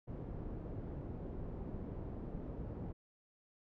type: low-pass noise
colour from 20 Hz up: pink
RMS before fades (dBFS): -44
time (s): 0.07-2.93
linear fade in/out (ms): 20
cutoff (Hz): 450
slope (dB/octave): 12
effects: none